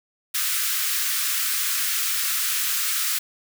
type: high-pass noise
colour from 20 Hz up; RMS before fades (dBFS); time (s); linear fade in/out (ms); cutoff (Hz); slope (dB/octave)
white; -24; 0.34-3.19; 10; 1200; 48
effects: none